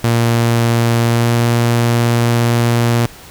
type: tone with pitch glide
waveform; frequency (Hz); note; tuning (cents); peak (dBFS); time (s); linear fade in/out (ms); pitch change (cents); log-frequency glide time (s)
sawtooth; 116.9 to 118.12; A#2 to A#2; +5 to +23; -7; 0.04-3.06; 0; +18; 1.04-1.34
effects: pink hiss -37 dBFS RMS until 3.3 s